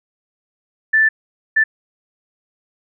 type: tone bursts at uneven times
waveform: sine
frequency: 1762 Hz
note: A6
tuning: 2 cents sharp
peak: -10 dBFS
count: 2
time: 0.93-1.09 / 1.56-1.64 s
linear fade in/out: 10 ms
effects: none